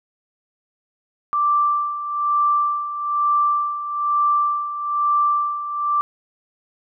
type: tone with tremolo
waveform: sine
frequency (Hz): 1174.7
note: D6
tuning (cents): 0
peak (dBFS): -14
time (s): 1.33-6.01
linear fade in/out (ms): 0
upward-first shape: sine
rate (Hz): 1.1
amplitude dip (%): 70
effects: none